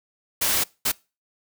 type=noise bursts at uneven times; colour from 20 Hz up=white; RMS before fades=-22 dBFS; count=2; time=0.41-0.64 / 0.85-0.92 s; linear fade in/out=10 ms; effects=noise-tail reverb RT60 0.3 s tail -24 dB re dry